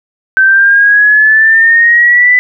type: exponential sweep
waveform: sine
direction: up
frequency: 1540 to 2000 Hz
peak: -3 dBFS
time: 0.37-2.39 s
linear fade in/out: 0 ms
effects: none